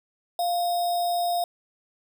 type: tone with sample-and-hold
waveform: sine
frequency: 698.5 Hz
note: F5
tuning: in tune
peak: -22 dBFS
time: 0.39-1.44 s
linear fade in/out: 2 ms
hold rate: 4410 Hz
effects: none